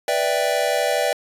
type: chord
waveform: square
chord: E minor seventh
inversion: second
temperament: equal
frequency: 493.9 / 587.3 / 659.3 / 784 Hz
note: B4 / D5 / E5 / G5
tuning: 0 / 0 / 0 / 0 cents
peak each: -26 / -23 / -25 / -26 dBFS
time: 0.08-1.13 s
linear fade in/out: 2 ms
effects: resampled to 32000 Hz